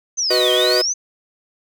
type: exponential two-way sweep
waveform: sine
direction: down then up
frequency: 6310 to 3101 to 6310 Hz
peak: -17 dBFS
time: 0.17-0.94 s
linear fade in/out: 20 ms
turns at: 0.52 s
type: chord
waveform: 45% pulse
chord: B major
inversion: second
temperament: equal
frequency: 370 / 493.9 / 622.3 Hz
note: F#4 / B4 / D#5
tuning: 0 / 0 / 0 cents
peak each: -20 dBFS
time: 0.3-0.82 s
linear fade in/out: 10 ms
effects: none